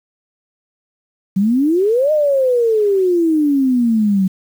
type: exponential two-way sweep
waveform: sine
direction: up then down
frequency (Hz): 185 to 622.3 to 185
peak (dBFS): -11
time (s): 1.36-4.28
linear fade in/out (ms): 10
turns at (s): 2.12
effects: 7-bit